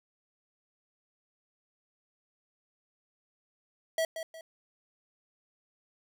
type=tone with echo; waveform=square; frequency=649 Hz; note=E5; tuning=27 cents flat; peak=-27 dBFS; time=3.98-4.05 s; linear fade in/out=2 ms; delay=180 ms; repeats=2; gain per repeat=-9 dB; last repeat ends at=4.41 s; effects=none